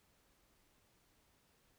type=silence; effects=pink hiss -73 dBFS RMS until 1.78 s